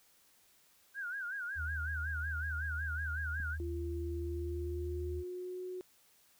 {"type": "tone with vibrato", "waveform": "sine", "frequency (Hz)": 1522, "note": "F#6", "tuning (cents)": 48, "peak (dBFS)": -37, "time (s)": [0.94, 3.58], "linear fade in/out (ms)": 50, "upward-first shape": "sine", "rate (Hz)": 5.4, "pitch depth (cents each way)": 140}
{"type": "tone", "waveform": "sine", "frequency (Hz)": 77.78, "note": "D#2", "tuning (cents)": 0, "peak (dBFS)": -37, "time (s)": [1.55, 5.24], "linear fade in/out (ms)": 50}
{"type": "click", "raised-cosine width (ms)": 5, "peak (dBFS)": -37, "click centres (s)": 3.401}
{"type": "tone with pitch glide", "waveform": "sine", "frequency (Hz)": [343.8, 366.4], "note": ["F4", "F#4"], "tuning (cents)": [-27, -17], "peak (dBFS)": -39, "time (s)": [3.6, 5.81], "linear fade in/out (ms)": 0, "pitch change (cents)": 110, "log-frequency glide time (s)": [4.17, 5.63]}
{"effects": ["white hiss -67 dBFS RMS until 6.39 s"]}